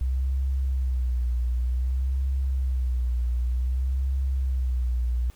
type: tone with vibrato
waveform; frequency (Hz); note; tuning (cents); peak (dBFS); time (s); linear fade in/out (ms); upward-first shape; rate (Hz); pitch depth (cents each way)
sine; 63.4; B1; +46; -22; 0.01-5.3; 0; sine; 0.54; 84
effects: pink hiss -57 dBFS RMS until 5.35 s